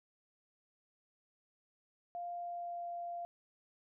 sine tone with pitch glide, 698.5 to 693.3 Hz, F5 to F5, 0 to -13 cents, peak -39 dBFS, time 2.15-3.25 s, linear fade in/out 0 ms, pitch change -13 cents, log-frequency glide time 2.33-2.87 s, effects none

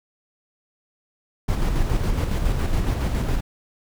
brown noise with tremolo, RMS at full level -20 dBFS, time 1.48-3.41 s, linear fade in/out 10 ms, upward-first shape square, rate 7.2 Hz, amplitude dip 35%, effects none

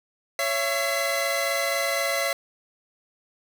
sawtooth tone cluster, 556 / 671 / 2037 Hz, C#5 / E5 / C7, +5 / +31 / -47 cents, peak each -24 dBFS, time 0.39-2.33 s, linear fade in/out 2 ms, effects none

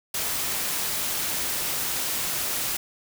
white noise with amplitude modulation, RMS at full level -26 dBFS, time 0.14-2.77 s, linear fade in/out 5 ms, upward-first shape sine, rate 234 Hz, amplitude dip 35%, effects none

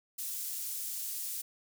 pink high-pass noise, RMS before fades -38 dBFS, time 0.18-1.42 s, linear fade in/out 10 ms, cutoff 8700 Hz, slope 12 dB/octave, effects none

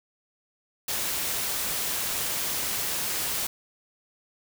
white noise, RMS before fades -29 dBFS, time 0.88-3.47 s, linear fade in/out 5 ms, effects none

